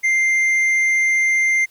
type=tone with tanh clipping; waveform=triangle; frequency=2095 Hz; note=C7; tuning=2 cents sharp; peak=-15 dBFS; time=0.03-1.66 s; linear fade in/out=20 ms; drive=9 dB; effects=white hiss -55 dBFS RMS until 1.7 s